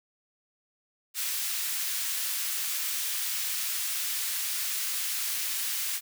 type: high-pass noise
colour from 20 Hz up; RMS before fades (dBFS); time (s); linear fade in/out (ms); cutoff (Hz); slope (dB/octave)
white; -31; 1.14-6.01; 50; 1700; 12
effects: none